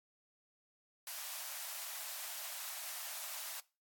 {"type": "high-pass noise", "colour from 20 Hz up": "white", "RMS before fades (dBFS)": -44, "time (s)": [1.07, 3.6], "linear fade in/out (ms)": 2, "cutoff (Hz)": 580, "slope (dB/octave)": 96, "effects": ["noise-tail reverb RT60 0.3 s tail -21 dB re dry", "AAC 64 kbps"]}